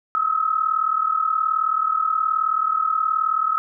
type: tone pair together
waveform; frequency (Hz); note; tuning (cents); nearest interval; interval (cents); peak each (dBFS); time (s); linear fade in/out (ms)
sine; 1272.2 / 1311; D#6 / E6; +38 / -10; minor second; 52; -20 / -22; 0.15-3.58; 0
effects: none